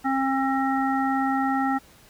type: harmonic tone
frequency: 268.2 Hz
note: C4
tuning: 43 cents sharp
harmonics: 1 / 3 / 5 / 7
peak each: -24 / -25 / -29 / -33 dBFS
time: 0.04-1.79 s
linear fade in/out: 20 ms
effects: pink hiss -53 dBFS RMS until 2.09 s